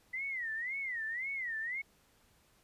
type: tone with vibrato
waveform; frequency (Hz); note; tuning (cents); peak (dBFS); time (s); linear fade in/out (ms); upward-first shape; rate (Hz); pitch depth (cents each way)
sine; 1975.5; B6; 0; -35; 0.13-1.82; 10; sine; 1.9; 200
effects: pink hiss -68 dBFS RMS until 2.63 s + resampled to 32000 Hz